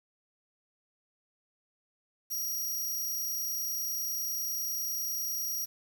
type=tone; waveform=15% pulse; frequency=5710 Hz; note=F8; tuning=37 cents sharp; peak=-26 dBFS; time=2.3-5.66 s; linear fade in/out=20 ms; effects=9-bit